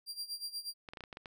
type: tone with tremolo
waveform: 40% pulse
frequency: 4749 Hz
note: D8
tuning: 18 cents sharp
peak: -35 dBFS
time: 0.06-0.74 s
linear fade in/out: 50 ms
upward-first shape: sine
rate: 8.3 Hz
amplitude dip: 85%
type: clicks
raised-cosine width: 0.3 ms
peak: -29 dBFS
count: 8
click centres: 0.888 / 0.935 / 0.972 / 1.007 / 1.038 / 1.128 / 1.171 / 1.258 s
effects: none